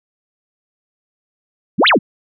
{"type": "exponential two-way sweep", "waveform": "sine", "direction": "up then down", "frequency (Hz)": [138.59, 4186, 145.8], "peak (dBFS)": -8, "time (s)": [1.78, 1.99], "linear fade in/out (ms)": 20, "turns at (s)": 1.88, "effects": []}